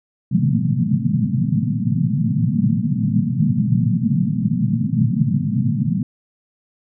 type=band-pass noise; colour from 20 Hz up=pink; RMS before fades=-18 dBFS; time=0.31-6.03 s; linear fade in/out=5 ms; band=110 to 240 Hz; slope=96 dB/octave; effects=none